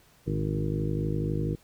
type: harmonic tone with a mistuned harmonic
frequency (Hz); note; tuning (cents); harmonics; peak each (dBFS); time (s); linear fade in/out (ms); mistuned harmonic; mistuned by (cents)
52; G#1; +3; 1 / 2 / 3 / 4 / 5 / 6 / 7 / 8 / 9; -35 / -32 / -30 / -39 / -39 / -35 / -37 / -45 / -38; 0.26-1.56; 20; 2; +75
effects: pink hiss -60 dBFS RMS until 1.63 s